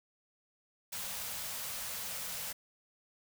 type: band-stop noise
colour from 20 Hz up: white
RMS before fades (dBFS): -40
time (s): 0.92-2.53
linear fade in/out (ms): 10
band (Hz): 250 to 450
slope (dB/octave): 96
effects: none